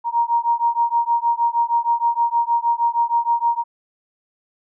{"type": "beating tone pair", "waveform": "sine", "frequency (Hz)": [935, 941.4], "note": ["A#5", "A#5"], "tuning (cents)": [5, 17], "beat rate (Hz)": 6.4, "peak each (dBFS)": -19, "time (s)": [0.04, 3.64], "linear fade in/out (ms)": 50, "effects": []}